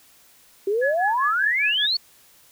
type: exponential sweep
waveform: sine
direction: up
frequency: 381.5 to 4512 Hz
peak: -19 dBFS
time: 0.67-1.97 s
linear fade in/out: 5 ms
type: tone with tremolo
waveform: sine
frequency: 1696 Hz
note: G#6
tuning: 36 cents sharp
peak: -21 dBFS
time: 0.81-1.87 s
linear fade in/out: 20 ms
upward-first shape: sine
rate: 5 Hz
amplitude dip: 100%
effects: white hiss -54 dBFS RMS until 2.51 s